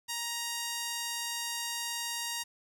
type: tone with band-pass filter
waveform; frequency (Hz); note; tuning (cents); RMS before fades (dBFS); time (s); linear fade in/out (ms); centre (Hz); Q
sawtooth; 939; A#5; +12; -36; 0.08-2.44; 20; 7500; 0.68
effects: 10-bit